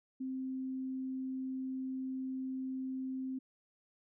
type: tone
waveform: sine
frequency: 261.6 Hz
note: C4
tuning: in tune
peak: -36 dBFS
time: 0.2-3.39 s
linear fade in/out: 10 ms
effects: none